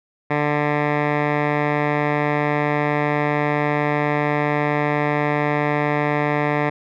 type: tone with low-pass filter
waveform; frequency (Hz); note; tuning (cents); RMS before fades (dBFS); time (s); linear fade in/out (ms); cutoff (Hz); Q
10% pulse; 147.8; D3; +11; -20; 0.3-6.7; 10; 1800; 2.6
effects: none